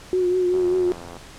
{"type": "tone with vibrato", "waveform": "sine", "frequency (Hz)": 362.9, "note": "F#4", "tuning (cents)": -34, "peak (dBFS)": -17, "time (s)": [0.13, 0.92], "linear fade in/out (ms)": 0, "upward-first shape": "triangle", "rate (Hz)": 5.1, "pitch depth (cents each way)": 43}
{"type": "click train", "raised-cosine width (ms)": 1, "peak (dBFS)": -24, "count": 55, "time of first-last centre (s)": [0.54, 1.167], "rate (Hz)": 86.1}
{"effects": ["pink hiss -43 dBFS RMS until 1.38 s", "low-pass 9000 Hz 12 dB/octave"]}